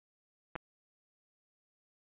clicks, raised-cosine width 0.5 ms, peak -24 dBFS, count 2, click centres 0.555 / 0.561 s, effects resampled to 8000 Hz

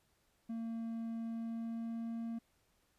triangle tone with pitch glide, 228 to 229.7 Hz, A#3 to A#3, -38 to -25 cents, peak -36 dBFS, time 0.49-2.39 s, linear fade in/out 10 ms, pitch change +13 cents, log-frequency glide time 1.2-2.22 s, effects pink hiss -75 dBFS RMS until 2.98 s + resampled to 32000 Hz

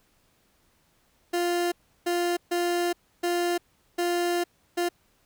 30% pulse tone bursts at uneven times, 349.2 Hz, F4, in tune, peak -21 dBFS, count 6, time 1.33-1.72 / 2.06-2.37 / 2.51-2.93 / 3.23-3.58 / 3.98-4.44 / 4.77-4.89 s, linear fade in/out 10 ms, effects pink hiss -66 dBFS RMS until 5.25 s

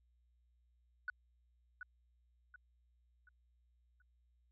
sine tone with echo, 1479 Hz, F#6, 1 cent flat, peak -36 dBFS, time 1.08-1.1 s, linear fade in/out 2 ms, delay 730 ms, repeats 4, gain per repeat -8 dB, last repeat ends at 4.02 s, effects tanh soft clip ceiling -32 dBFS + added 60 Hz sine -70 dBFS peak until 4.51 s

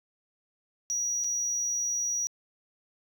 sine tone with dropouts, 5790 Hz, F#8, 38 cents flat, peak -25 dBFS, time 0.9-2.27 s, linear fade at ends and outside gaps 0 ms, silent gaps 1.239-1.243 s, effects tanh soft clip ceiling -25 dBFS + 11-bit

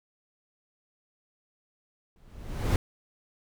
brown noise with exponential growth, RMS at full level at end -20 dBFS, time 2.16-2.76 s, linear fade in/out 1 ms, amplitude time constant 130 ms, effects none

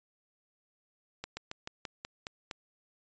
slowing click train, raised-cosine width 0.2 ms, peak -21 dBFS, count 8, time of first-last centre 1.24-2.512 s, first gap 130 ms, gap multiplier 1.11, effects resampled to 16000 Hz

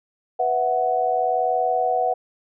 sine chord, B suspended fourth, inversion none, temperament equal, 493.9 / 659.3 / 740 Hz, B4 / E5 / F#5, 0 / 0 / 0 cents, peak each -25 / -25 / -20 dBFS, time 0.39-2.14 s, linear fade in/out 10 ms, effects none

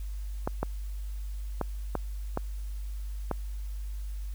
clicks, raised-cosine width 1 ms, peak -14 dBFS, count 6, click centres 0.475 / 0.63 / 1.613 / 1.953 / 2.374 / 3.313 s, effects added 50 Hz sine -33 dBFS peak until 4.34 s + white hiss -57 dBFS RMS until 4.34 s

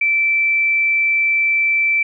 sine tone, 2330 Hz, D7, 14 cents flat, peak -13 dBFS, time 0.01-2.03 s, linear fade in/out 5 ms, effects none

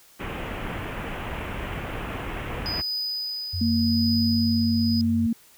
pink low-pass noise, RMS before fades -32 dBFS, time 0.19-2.82 s, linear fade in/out 20 ms, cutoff 3000 Hz, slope 48 dB/octave
triangle tone with tremolo, 4978 Hz, D#8, in tune, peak -24 dBFS, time 2.66-5.01 s, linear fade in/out 0 ms, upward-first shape triangle, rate 0.85 Hz, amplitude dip 50%
sine tone with pitch glide, 88.9 to 93.1 Hz, F2 to F#2, +31 to +11 cents, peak -26 dBFS, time 3.53-5.27 s, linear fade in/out 10 ms, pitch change +80 cents, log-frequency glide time 3.83-4.16 s
sine tone, 230 Hz, A#3, 23 cents flat, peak -20 dBFS, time 3.61-5.33 s, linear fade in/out 5 ms
effects white hiss -54 dBFS RMS until 5.57 s

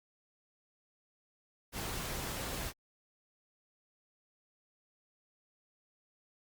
pink noise, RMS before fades -39 dBFS, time 1.72-2.73 s, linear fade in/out 50 ms, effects Opus 48 kbps

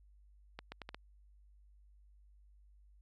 accelerating click train, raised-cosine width 0.3 ms, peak -28 dBFS, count 5, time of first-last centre 0.59-0.945 s, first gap 130 ms, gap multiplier 0.75, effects added 50 Hz sine -60 dBFS peak until 3.01 s

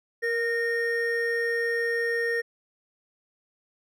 triangle tone pair together, 468.4 / 1843 Hz, A#4 / A#6, +8 / -20 cents, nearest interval 2 octaves, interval 2372 cents, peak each -25 dBFS, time 0.22-2.42 s, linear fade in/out 20 ms, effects none

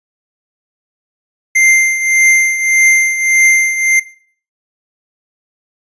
square tone with tremolo, 2093 Hz, C7, in tune, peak -5 dBFS, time 1.55-4 s, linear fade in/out 10 ms, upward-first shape triangle, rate 1.7 Hz, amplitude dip 70%, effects noise-tail reverb RT60 0.5 s tail -19 dB re dry + resampled to 22050 Hz

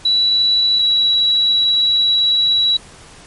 sine tone pair in turn, 3935 / 3906 Hz, B7 / B7, -7 / -20 cents, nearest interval unison, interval 13 cents, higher first, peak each -11 dBFS, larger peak neither, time 0.05-0.79 / 0.79-2.77 s, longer second, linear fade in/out 5 ms, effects pink hiss -41 dBFS RMS until 3.26 s + MP3 48 kbps

